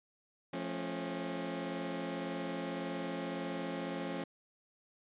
20% pulse chord, F augmented, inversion none, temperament just, 174.61 / 218.3 / 272.8 Hz, F3 / A3 / C#4, 0 / -13 / -28 cents, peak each -36 / -39 / -35 dBFS, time 0.53-4.24 s, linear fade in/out 5 ms, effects resampled to 8000 Hz

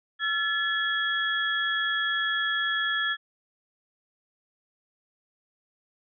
sine tone cluster, 1351 / 1721 / 3323 Hz, E6 / A6 / G#7, +42 / -39 / 0 cents, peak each -32 / -26 / -30 dBFS, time 0.19-3.17 s, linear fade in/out 50 ms, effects none

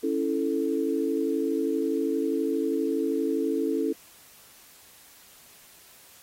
sine chord, A major, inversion first, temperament equal, 277.2 / 329.6 / 440 Hz, C#4 / E4 / A4, 0 / 0 / 0 cents, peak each -28 dBFS, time 0.03-3.93 s, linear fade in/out 10 ms, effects white hiss -53 dBFS RMS until 6.22 s + AAC 48 kbps

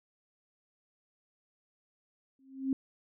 sine tone with exponential growth, 267.1 Hz, C4, 36 cents sharp, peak -24 dBFS, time 2.39-2.73 s, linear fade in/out 2 ms, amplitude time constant 72 ms, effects none

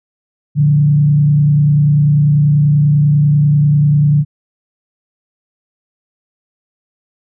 sine tone with frequency modulation, 146.83 Hz, D3, in tune, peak -7 dBFS, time 0.55-4.25 s, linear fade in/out 50 ms, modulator 30.2 Hz, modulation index 0.44, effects none

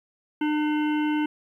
harmonic tone, 301.8 Hz, D4, 47 cents sharp, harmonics 1 / 3 / 5 / 7 / 9 / 10, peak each -22 / -32 / -36 / -39 / -41 / -42 dBFS, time 0.41-1.26 s, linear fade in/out 5 ms, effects 10-bit

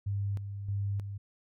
sine tone with tremolo, 100 Hz, G2, 35 cents sharp, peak -29 dBFS, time 0.06-1.18 s, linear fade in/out 10 ms, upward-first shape square, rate 1.6 Hz, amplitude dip 55%, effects none

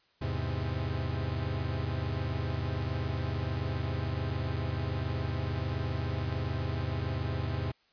45% pulse chord, E augmented, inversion none, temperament equal, 82.41 / 103.83 / 130.81 Hz, E2 / G#2 / B#2, 0 / 0 / 0 cents, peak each -35 / -35 / -35 dBFS, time 0.21-7.72 s, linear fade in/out 10 ms, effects white hiss -68 dBFS RMS until 7.92 s + resampled to 11025 Hz

